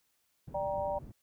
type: low-pass noise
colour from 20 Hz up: white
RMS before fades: -47 dBFS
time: 0.47-1.12 s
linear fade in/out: 10 ms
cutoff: 160 Hz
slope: 12 dB/octave
type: chord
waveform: sine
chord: G minor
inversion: second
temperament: just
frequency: 588 / 784 / 940.8 Hz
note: D5 / G5 / Bb5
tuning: +2 / 0 / +16 cents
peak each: -33 / -37 / -38 dBFS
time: 0.54-0.99 s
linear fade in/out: 10 ms
effects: white hiss -75 dBFS RMS until 1.22 s